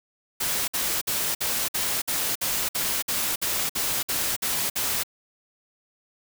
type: noise bursts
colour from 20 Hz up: white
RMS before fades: -26 dBFS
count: 14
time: 0.4-5.035 s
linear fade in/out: 10 ms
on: 280 ms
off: 55 ms
effects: none